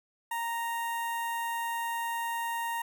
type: tone with notch filter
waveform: sawtooth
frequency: 930 Hz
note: A#5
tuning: 4 cents flat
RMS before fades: -33 dBFS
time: 0.31-2.82 s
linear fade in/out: 5 ms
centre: 4800 Hz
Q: 0.75
effects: none